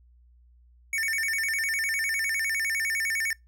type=tone with vibrato; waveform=square; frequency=2002 Hz; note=B6; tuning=23 cents sharp; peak=-26 dBFS; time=0.93-3.33 s; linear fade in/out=2 ms; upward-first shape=square; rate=9.9 Hz; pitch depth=190 cents each way; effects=noise-tail reverb RT60 0.2 s tail -26 dB re dry + added 60 Hz sine -54 dBFS peak until 3.47 s